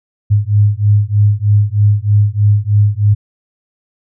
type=beating tone pair; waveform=sine; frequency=102.1 / 105.3 Hz; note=G#2 / G#2; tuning=-29 / +24 cents; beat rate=3.2 Hz; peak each=-11 dBFS; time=0.3-3.15 s; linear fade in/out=20 ms; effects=none